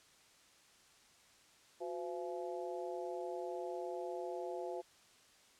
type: harmonic tone with a mistuned harmonic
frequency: 170.3 Hz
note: F3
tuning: 43 cents flat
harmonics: 2 / 3 / 4 / 5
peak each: -43 / -44 / -45 / -50 dBFS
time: 1.8-4.82 s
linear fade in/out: 20 ms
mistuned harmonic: 2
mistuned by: +110 cents
effects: white hiss -65 dBFS RMS until 5.59 s + low-pass 8000 Hz 12 dB/octave